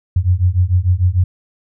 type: beating tone pair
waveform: sine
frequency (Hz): 87.31 / 94.01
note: F2 / F#2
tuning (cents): 0 / +28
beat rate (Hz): 6.7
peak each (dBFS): -14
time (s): 0.16-1.24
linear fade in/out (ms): 5
effects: none